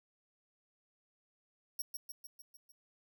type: tone with echo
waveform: 5% pulse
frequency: 5588 Hz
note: F8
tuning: in tune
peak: -30 dBFS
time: 1.79-1.82 s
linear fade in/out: 5 ms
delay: 150 ms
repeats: 6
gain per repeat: -4 dB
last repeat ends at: 2.72 s
effects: none